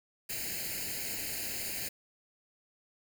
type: noise with comb filter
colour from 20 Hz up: white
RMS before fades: -37 dBFS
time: 0.29-1.89 s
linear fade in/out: 10 ms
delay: 0.43 ms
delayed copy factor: +0.9
effects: none

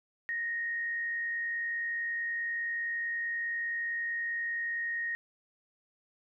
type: tone with frequency modulation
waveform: sine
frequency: 1864.7 Hz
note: A#6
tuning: in tune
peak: -31 dBFS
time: 0.29-5.15 s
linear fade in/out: 0 ms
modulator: 70.5 Hz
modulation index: 0.34
effects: none

